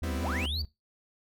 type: tone with vibrato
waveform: triangle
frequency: 76.7 Hz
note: D#2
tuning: 24 cents flat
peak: -30 dBFS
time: 0.02-0.65 s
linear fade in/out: 0 ms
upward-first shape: sine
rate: 5.9 Hz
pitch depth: 110 cents each way
type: chord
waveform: sawtooth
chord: C major seventh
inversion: second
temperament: equal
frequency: 196 / 246.9 / 261.6 / 329.6 Hz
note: G3 / B3 / C4 / E4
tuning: 0 / 0 / 0 / 0 cents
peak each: -35 / -35 / -35 / -37 dBFS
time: 0.03-0.46 s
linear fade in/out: 5 ms
type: linear sweep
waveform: triangle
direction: up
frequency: 419.8 to 4699 Hz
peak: -31 dBFS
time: 0.23-0.62 s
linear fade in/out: 5 ms
effects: noise-tail reverb RT60 0.2 s tail -18 dB re dry